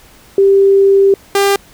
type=tone pair in turn; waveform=sine / sawtooth; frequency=393 / 398.3 Hz; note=G4 / G4; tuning=+4 / +28 cents; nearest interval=unison; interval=24 cents; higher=second; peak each=-5 dBFS; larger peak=neither; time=0.38-1.14 / 1.35-1.56 s; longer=first; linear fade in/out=2 ms; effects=pink hiss -43 dBFS RMS until 1.73 s